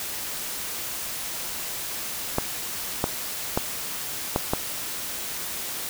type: clicks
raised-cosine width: 1 ms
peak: -7 dBFS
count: 5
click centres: 2.384 / 3.041 / 3.575 / 4.361 / 4.535 s
effects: white hiss -32 dBFS RMS until 5.89 s